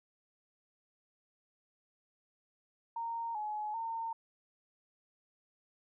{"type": "tone with pitch steps", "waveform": "sine", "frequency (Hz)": [924, 847, 911], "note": ["A#5", "G#5", "A#5"], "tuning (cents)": [-16, 34, -40], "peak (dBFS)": -35, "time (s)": [2.96, 4.13], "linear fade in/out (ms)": 5, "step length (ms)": 390, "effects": []}